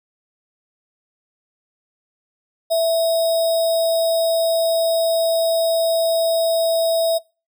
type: tone with sample-and-hold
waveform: sine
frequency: 659.3 Hz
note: E5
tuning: in tune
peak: -14 dBFS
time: 2.7-7.19 s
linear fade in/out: 20 ms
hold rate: 4410 Hz
effects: noise-tail reverb RT60 0.3 s tail -24 dB re dry